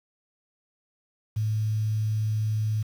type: tone with quantisation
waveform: sine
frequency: 108.2 Hz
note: A2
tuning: 29 cents flat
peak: -23 dBFS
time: 1.36-2.83 s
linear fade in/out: 10 ms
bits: 8
effects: none